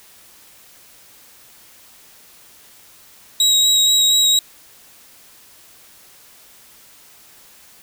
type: tone with vibrato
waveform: 30% pulse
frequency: 3829 Hz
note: A#7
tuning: 46 cents sharp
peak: -9 dBFS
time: 3.4-4.39 s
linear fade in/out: 2 ms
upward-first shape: sine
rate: 4.2 Hz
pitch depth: 12 cents each way
effects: white hiss -47 dBFS RMS until 7.82 s